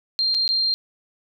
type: tone with dropouts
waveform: sine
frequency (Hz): 4186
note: C8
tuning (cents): 0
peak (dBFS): -18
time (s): 0.19-0.74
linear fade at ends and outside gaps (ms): 0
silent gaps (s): 0.343-0.348 / 0.478-0.49
effects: none